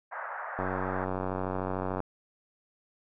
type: band-pass noise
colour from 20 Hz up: white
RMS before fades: -38 dBFS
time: 0.11-1.06 s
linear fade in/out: 20 ms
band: 560 to 1700 Hz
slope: 48 dB/octave
type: click train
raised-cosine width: 1 ms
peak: -18 dBFS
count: 133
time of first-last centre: 0.59-2.003 s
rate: 93.4 Hz
effects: none